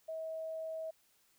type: tone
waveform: sine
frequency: 642 Hz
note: E5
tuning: 46 cents flat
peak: -38 dBFS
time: 0.08-0.91 s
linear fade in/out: 10 ms
effects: white hiss -71 dBFS RMS until 1.38 s